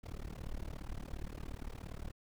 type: noise with amplitude modulation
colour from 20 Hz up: brown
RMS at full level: -39 dBFS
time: 0.03-2.12 s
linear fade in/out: 20 ms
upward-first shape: sine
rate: 37.2 Hz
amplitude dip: 100%
effects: none